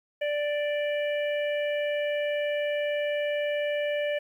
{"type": "harmonic tone", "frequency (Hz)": 587.3, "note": "D5", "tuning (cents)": 0, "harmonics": [1, 3, 4, 5], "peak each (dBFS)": [-26, -36, -38, -40], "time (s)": [0.21, 4.19], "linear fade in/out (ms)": 10, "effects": ["10-bit"]}